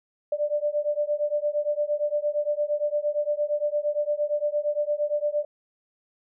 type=beating tone pair; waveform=sine; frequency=587.3 / 596 Hz; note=D5 / D5; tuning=0 / +25 cents; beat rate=8.7 Hz; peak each=-26 dBFS; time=0.32-5.45 s; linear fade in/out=5 ms; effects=none